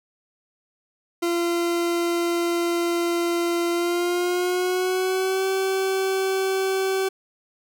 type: tone with pitch glide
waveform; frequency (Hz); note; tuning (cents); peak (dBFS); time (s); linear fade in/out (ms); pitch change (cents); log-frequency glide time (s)
40% pulse; 343.1 to 382.9; F4 to G4; -31 to -41; -20; 1.22-7.09; 10; +190; 3.71-5.46
effects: none